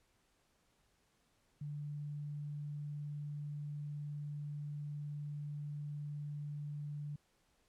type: tone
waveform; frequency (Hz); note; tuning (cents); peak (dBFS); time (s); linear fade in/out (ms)
sine; 146.83; D3; 0; -40; 1.61-7.16; 5
effects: pink hiss -75 dBFS RMS until 7.68 s + low-pass 11000 Hz 12 dB/octave